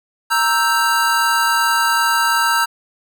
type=chord; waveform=square; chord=E diminished; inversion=second; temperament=equal; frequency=932.3 / 1318.5 / 1568 Hz; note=Bb5 / E6 / G6; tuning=0 / 0 / 0 cents; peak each=-19 dBFS; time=0.3-2.66 s; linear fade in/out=20 ms; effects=none